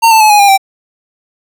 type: tone with pitch steps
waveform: square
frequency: 914 / 885.4 / 857.7 / 830.9 / 804.9 / 779.8 Hz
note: A#5 / A5 / A5 / G#5 / G5 / G5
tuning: -34 / +11 / -44 / +1 / +46 / -9 cents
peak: -4 dBFS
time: 0.02-0.578 s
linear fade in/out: 20 ms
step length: 93 ms
effects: none